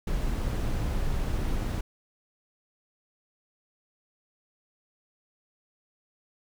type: noise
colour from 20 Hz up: brown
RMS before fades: -28 dBFS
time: 0.07-1.81 s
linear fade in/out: 5 ms
effects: none